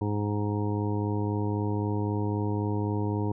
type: harmonic tone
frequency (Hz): 103.83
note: G#2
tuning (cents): 0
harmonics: 1 / 2 / 3 / 4 / 5 / 7 / 8 / 9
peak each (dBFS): -28 / -34 / -32 / -35 / -42 / -45 / -45 / -38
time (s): 0.01-3.32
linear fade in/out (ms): 5
effects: none